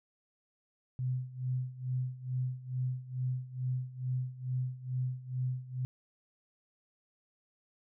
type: tone with tremolo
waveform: sine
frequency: 127.5 Hz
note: C3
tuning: 44 cents flat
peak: -29 dBFS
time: 0.99-5.85 s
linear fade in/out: 0 ms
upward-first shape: sine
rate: 2.3 Hz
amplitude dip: 85%
effects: none